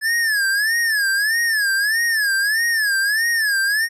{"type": "tone with vibrato", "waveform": "square", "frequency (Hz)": 1717, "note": "A6", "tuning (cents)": -43, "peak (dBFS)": -17, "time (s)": [0.01, 3.89], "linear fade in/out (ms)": 50, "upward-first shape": "sine", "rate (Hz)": 1.6, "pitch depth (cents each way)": 150, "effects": ["resampled to 32000 Hz"]}